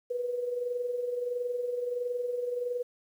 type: tone with amplitude modulation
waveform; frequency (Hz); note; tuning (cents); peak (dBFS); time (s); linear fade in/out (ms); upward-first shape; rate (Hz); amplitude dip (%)
sine; 489.2; B4; -16; -27; 0.1-2.83; 10; sine; 21.5; 55
effects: 10-bit